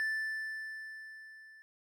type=tone with level ramp; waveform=triangle; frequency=1760 Hz; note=A6; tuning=in tune; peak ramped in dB=-28 to -52 dBFS; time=0-1.62 s; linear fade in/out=0 ms; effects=none